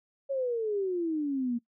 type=exponential sweep; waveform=sine; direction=down; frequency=558 to 231.7 Hz; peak=-27 dBFS; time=0.29-1.59 s; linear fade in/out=20 ms; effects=noise-tail reverb RT60 0.1 s tail -20 dB re dry